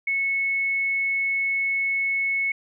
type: tone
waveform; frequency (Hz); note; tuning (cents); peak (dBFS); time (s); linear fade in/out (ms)
sine; 2200; C#7; -14; -21; 0.07-2.52; 5
effects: none